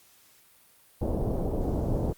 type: low-pass noise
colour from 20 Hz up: pink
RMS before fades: -28 dBFS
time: 1.01-2.13 s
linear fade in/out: 10 ms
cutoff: 660 Hz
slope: 24 dB/octave
effects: white hiss -59 dBFS RMS until 2.17 s + Opus 48 kbps